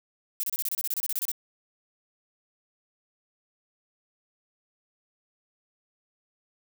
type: noise bursts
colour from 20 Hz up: violet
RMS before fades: -29 dBFS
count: 15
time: 0.4-1.316 s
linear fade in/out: 0 ms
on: 34 ms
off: 29 ms
effects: none